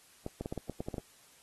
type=clicks; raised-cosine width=2 ms; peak=-23 dBFS; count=10; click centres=0.264 / 0.41 / 0.459 / 0.525 / 0.577 / 0.697 / 0.805 / 0.885 / 0.942 / 0.982 s; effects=white hiss -61 dBFS RMS until 1.42 s + AAC 32 kbps